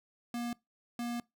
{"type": "tone bursts at uneven times", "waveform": "square", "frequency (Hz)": 238.3, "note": "A#3", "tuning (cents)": 38, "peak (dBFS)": -35, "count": 2, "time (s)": [[0.34, 0.53], [0.99, 1.2]], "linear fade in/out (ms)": 2, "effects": ["noise-tail reverb RT60 0.2 s tail -23 dB re dry"]}